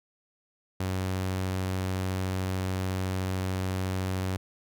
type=tone; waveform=sawtooth; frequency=93.7 Hz; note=F#2; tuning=22 cents sharp; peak=-24 dBFS; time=0.8-4.37 s; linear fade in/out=5 ms; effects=none